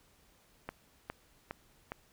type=click train; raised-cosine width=0.5 ms; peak=-23 dBFS; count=4; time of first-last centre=0.69-1.92 s; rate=2.44 Hz; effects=pink hiss -66 dBFS RMS until 2.12 s